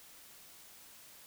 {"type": "silence", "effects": ["white hiss -56 dBFS RMS until 1.26 s"]}